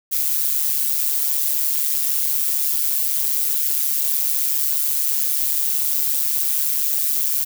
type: noise with amplitude modulation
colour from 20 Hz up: violet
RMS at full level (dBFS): -17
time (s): 0.11-7.45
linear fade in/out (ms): 20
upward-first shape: sine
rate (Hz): 144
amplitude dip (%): 70
effects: none